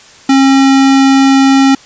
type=tone; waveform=square; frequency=270.3 Hz; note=C#4; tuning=44 cents flat; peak=-5 dBFS; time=0.29-1.75 s; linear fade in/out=5 ms; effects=white hiss -38 dBFS RMS until 1.85 s + resampled to 16000 Hz